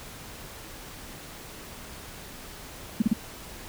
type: tone bursts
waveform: sine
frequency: 220 Hz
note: A3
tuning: in tune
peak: -17 dBFS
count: 3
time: 3-3.133 s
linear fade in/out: 5 ms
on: 21 ms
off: 35 ms
effects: pink hiss -43 dBFS RMS until 3.68 s